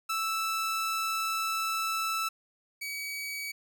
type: tone pair in turn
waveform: sawtooth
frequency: 1318.5 / 2271 Hz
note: E6 / C#7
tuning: 0 / +41 cents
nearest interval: major sixth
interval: 941 cents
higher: second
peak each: -25 / -31 dBFS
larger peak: first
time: 0.09-2.29 / 2.81-3.52 s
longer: first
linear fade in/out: 10 ms
effects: none